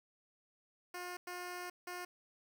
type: tone bursts at uneven times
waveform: 10% pulse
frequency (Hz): 357.1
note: F4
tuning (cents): +39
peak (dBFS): -34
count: 3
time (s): 0.94-1.17 / 1.27-1.7 / 1.87-2.05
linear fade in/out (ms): 5
effects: 11-bit